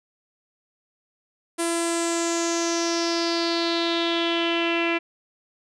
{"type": "tone with low-pass filter sweep", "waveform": "sawtooth", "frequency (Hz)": 337, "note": "E4", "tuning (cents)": 38, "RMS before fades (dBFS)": -24, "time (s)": [1.58, 4.99], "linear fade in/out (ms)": 20, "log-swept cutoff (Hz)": [9500, 2500], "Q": 5.2, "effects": []}